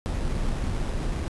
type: noise with sample-and-hold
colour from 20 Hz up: brown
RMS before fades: -27 dBFS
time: 0.06-1.28 s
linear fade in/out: 0 ms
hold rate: 4410 Hz
effects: resampled to 24000 Hz